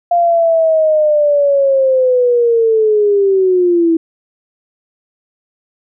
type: linear sweep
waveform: sine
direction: down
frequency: 698.5 to 324.6 Hz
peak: -8 dBFS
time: 0.11-3.97 s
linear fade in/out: 5 ms
effects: none